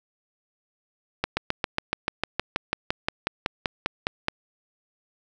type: slowing click train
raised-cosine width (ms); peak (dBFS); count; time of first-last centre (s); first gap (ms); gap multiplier
0.3; -7; 19; 1.24-4.284; 130; 1.03
effects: none